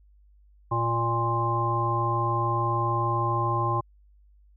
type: harmonic tone with a mistuned harmonic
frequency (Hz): 116.54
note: A#2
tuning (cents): 0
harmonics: 1 / 3 / 5 / 7 / 9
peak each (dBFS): -27 / -32 / -36 / -31 / -26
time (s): 0.71-3.81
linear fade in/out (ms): 10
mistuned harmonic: 5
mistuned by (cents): +20
effects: added 50 Hz sine -54 dBFS peak until 4.56 s